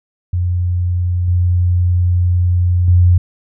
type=tone with level steps; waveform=sine; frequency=88.9 Hz; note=F2; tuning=31 cents sharp; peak=-13 / -10 / -6 dBFS; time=0.33-3.18 s; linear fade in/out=5 ms; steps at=1.28 / 2.88 s; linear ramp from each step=2 ms; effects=none